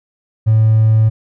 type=tone with hard clipping; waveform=triangle; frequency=110 Hz; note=A2; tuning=in tune; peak=-8 dBFS; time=0.46-1.1 s; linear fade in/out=20 ms; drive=4 dB; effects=none